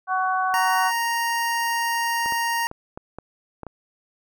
harmonic tone, 374 Hz, F#4, 19 cents sharp, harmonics 2 / 3 / 4, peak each -23 / -24 / -27 dBFS, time 0.07-0.92 s, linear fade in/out 50 ms
25% pulse tone, 932.3 Hz, A#5, in tune, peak -18 dBFS, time 0.54-2.67 s, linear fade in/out 0 ms
clicks, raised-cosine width 1 ms, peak -21 dBFS, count 7, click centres 2.26 / 2.323 / 2.714 / 2.975 / 3.186 / 3.633 / 3.667 s
effects none

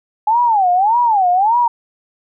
sine tone with vibrato, 830.6 Hz, G#5, in tune, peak -10 dBFS, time 0.27-1.68 s, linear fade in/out 5 ms, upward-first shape sine, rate 1.7 Hz, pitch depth 270 cents each way, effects none

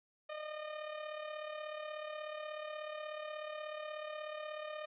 sawtooth tone with amplitude modulation, 610 Hz, D#5, 34 cents flat, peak -35 dBFS, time 0.29-4.86 s, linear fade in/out 10 ms, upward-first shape sine, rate 36.5 Hz, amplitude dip 55%, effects resampled to 8000 Hz

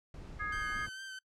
brown noise, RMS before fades -46 dBFS, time 0.14-0.89 s, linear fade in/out 2 ms
sine chord, Ab major, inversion second, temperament equal with one note detuned, 1244.5 / 1661.2 / 2121 Hz, Eb6 / Ab6 / C7, 0 / 0 / +23 cents, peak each -39 / -37 / -43 dBFS, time 0.39-0.87 s, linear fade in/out 20 ms
sawtooth tone with vibrato, 1549 Hz, G6, 21 cents flat, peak -39 dBFS, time 0.52-1.19 s, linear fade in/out 5 ms, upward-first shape sine, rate 4.4 Hz, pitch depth 24 cents each way
effects noise-tail reverb RT60 0.1 s tail -24 dB re dry + low-pass 8000 Hz 12 dB/octave

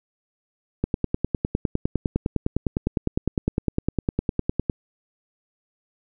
click train, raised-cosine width 3 ms, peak -8 dBFS, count 39, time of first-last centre 0.84-4.698 s, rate 9.85 Hz, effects none

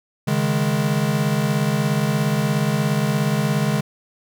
square chord, C# suspended second, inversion none, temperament equal, 138.59 / 155.56 / 207.7 Hz, C#3 / D#3 / G#3, 0 / 0 / 0 cents, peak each -23 dBFS, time 0.27-3.81 s, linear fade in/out 10 ms, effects none

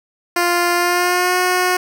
10% pulse tone with pitch glide, 349.2 to 363.4 Hz, F4 to F#4, 0 to -31 cents, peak -6 dBFS, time 0.36-1.77 s, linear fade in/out 5 ms, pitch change +69 cents, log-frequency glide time 0.75-1.37 s, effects none

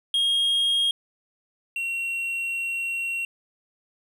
triangle tone pair in turn, 3254 / 2736 Hz, G#7 / F7, -36 / -36 cents, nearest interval minor third, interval 300 cents, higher first, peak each -18 / -24 dBFS, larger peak first, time 0.14-0.91 / 1.76-3.25 s, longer second, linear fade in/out 2 ms, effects none

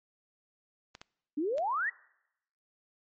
clicks, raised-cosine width 0.2 ms, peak -28 dBFS, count 3, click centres 0.951 / 1.015 / 1.582 s
sine exponential sweep, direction up, 277.2 to 2000 Hz, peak -28 dBFS, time 1.37-1.9 s, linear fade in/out 10 ms
effects noise-tail reverb RT60 0.8 s tail -23 dB re dry + MP3 32 kbps

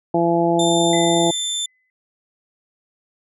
harmonic tone, 169.5 Hz, E3, 49 cents sharp, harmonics 1 / 2 / 3 / 4 / 5, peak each -23 / -18 / -24 / -20 / -23 dBFS, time 0.14-1.31 s, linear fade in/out 5 ms
25% pulse tone with pitch glide, 3578 to 3549 Hz, A7 to A7, +28 to +14 cents, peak -17 dBFS, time 0.59-1.66 s, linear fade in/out 5 ms, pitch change -14 cents, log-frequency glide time 1.15-1.36 s
sine tone with exponential decay, 2022 Hz, B6, 40 cents sharp, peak -27 dBFS, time 0.93-1.9 s, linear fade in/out 1 ms, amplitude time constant 210 ms
effects none

